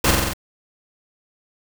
pink noise with echo, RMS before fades -17 dBFS, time 0.04-0.11 s, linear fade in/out 5 ms, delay 45 ms, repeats 5, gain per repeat -2 dB, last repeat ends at 0.335 s, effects none

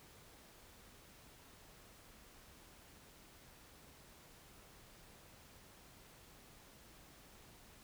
silence, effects pink hiss -61 dBFS RMS until 7.83 s

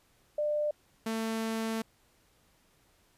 sine / sawtooth tone pair in turn, 597 / 223.6 Hz, D5 / A3, +28 / +28 cents, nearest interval octave + perfect fourth, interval 1700 cents, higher first, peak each -27 dBFS, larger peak neither, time 0.38-0.71 / 1.06-1.82 s, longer second, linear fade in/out 5 ms, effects pink hiss -67 dBFS RMS until 3.17 s + resampled to 32000 Hz

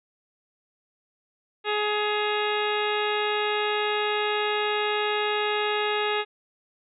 harmonic tone with a mistuned harmonic, 419.9 Hz, G#4, 19 cents sharp, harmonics 1 / 2 / 3 / 4 / 5 / 6 / 7 / 8 / 9, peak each -27 / -30 / -32 / -33 / -34 / -35 / -35 / -36 / -37 dBFS, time 1.64-6.25 s, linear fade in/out 50 ms, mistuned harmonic 7, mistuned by -73 cents, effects none

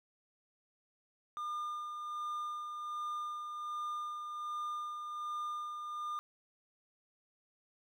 triangle tone with tremolo, 1207 Hz, D6, 47 cents sharp, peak -34 dBFS, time 1.37-6.19 s, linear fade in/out 0 ms, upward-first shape sine, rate 1.3 Hz, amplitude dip 40%, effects none

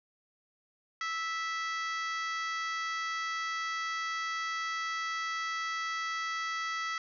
harmonic tone, 656 Hz, E5, 9 cents flat, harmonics 2 / 3 / 4 / 5 / 6 / 7 / 8 / 9 / 10, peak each -35 / -36 / -49 / -45 / -52 / -47 / -51 / -50 / -58 dBFS, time 1.01-6.98 s, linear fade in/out 2 ms, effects none

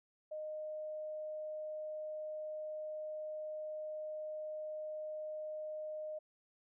sine tone, 616 Hz, D#5, 17 cents flat, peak -40 dBFS, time 0.31-6.19 s, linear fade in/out 10 ms, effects none

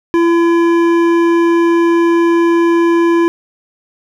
sine tone with hard clipping, 338.1 Hz, E4, 44 cents sharp, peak -10 dBFS, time 0.14-3.28 s, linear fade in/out 0 ms, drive 12 dB, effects none

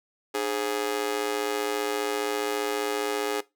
sawtooth tone with amplitude modulation, 415.3 Hz, G#4, in tune, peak -18 dBFS, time 0.34-3.41 s, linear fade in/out 10 ms, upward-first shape sine, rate 115 Hz, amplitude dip 95%, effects noise-tail reverb RT60 0.2 s tail -19 dB re dry

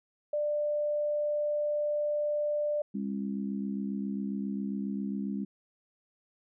sine tone, 593 Hz, D5, 17 cents sharp, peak -27 dBFS, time 0.33-2.82 s, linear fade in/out 5 ms
harmonic tone, 67.4 Hz, C#2, 48 cents flat, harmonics 3 / 4 / 5, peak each -32 / -37 / -44 dBFS, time 2.94-5.45 s, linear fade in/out 10 ms
effects none

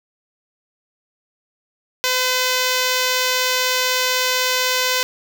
5% pulse tone, 508 Hz, B4, 49 cents sharp, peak -5 dBFS, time 2.04-5.03 s, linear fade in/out 0 ms, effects none

